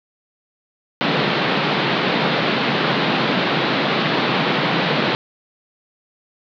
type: band-pass noise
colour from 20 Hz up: pink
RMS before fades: -19 dBFS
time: 1.01-5.15 s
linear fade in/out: 0 ms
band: 140 to 4200 Hz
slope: 48 dB/octave
effects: none